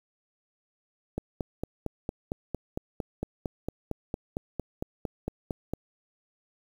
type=click train; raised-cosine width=2 ms; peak=-17 dBFS; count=21; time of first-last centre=1.18-5.736 s; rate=4.39 Hz; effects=8-bit